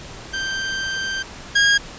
sawtooth tone pair in turn, 1568 / 1632.2 Hz, G6 / G#6, 0 / -31 cents, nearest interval minor second, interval 69 cents, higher second, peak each -19 / -9 dBFS, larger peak second, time 0.33-1.23 / 1.55-1.78 s, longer first, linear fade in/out 10 ms, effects pink hiss -37 dBFS RMS until 1.98 s + resampled to 16000 Hz

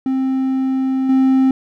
triangle tone with level steps, 263.7 Hz, C4, 14 cents sharp, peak -13 / -8 dBFS, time 0.06-1.51 s, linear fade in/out 2 ms, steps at 1.09 s, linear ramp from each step 5 ms, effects none

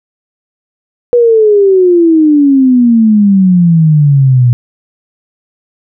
sine exponential sweep, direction down, 489.3 to 119.4 Hz, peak -3 dBFS, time 1.13-4.53 s, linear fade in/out 0 ms, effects none

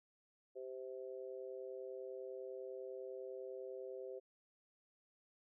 harmonic tone, 130 Hz, C3, 11 cents flat, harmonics 3 / 4 / 5, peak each -48 / -48 / -57 dBFS, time 0.55-4.2 s, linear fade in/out 20 ms, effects none

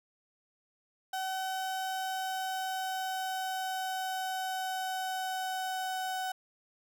35% pulse tone with pitch glide, 758 to 750.2 Hz, F#5 to F#5, +42 to +24 cents, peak -31 dBFS, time 1.13-6.32 s, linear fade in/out 5 ms, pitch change -18 cents, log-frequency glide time 1.93-6.21 s, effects none

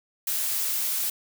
blue noise, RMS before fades -27 dBFS, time 0.27-1.1 s, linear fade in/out 5 ms, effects none

